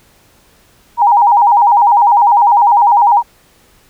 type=tone with vibrato; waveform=sine; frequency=880 Hz; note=A5; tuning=in tune; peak=-5 dBFS; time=0.97-3.23 s; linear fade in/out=50 ms; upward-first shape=square; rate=10 Hz; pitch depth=130 cents each way; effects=pink hiss -49 dBFS RMS until 3.89 s